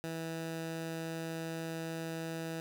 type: tone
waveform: 15% pulse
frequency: 163.4 Hz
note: E3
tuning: 15 cents flat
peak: -31 dBFS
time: 0.04-2.6 s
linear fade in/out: 0 ms
effects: none